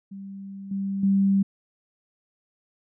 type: tone with level steps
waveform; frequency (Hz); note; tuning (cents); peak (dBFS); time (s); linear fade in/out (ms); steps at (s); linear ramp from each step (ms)
sine; 196; G3; 0; -35 / -25 / -17; 0.11-1.43; 10; 0.71 / 1.03; 5
effects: none